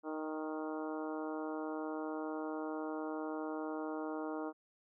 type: harmonic tone with a mistuned harmonic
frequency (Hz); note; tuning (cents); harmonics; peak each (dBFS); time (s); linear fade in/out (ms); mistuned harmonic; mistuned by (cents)
155.56; D#3; 0; 2 / 3 / 4 / 5 / 6 / 7 / 8 / 9; -40 / -44 / -46 / -48 / -50 / -51 / -52 / -53; 0.03-4.53; 50; 5; +23
effects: none